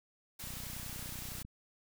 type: noise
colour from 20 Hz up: white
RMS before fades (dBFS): -45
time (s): 0.39-1.43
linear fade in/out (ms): 10
type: click train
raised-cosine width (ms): 5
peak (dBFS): -35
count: 32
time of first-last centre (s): 0.44-1.45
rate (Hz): 30.7
effects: none